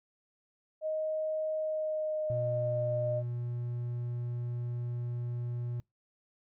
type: tone with pitch glide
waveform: sine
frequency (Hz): 625 to 609.7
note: D#5 to D#5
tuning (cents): +8 to -35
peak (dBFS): -30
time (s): 0.81-3.23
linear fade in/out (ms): 50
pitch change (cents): -43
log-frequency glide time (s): 1.56-2.84
type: tone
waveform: triangle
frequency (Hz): 120.6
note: B2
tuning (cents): -41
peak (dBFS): -31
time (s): 2.3-5.8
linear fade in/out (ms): 0
effects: noise-tail reverb RT60 0.2 s tail -26 dB re dry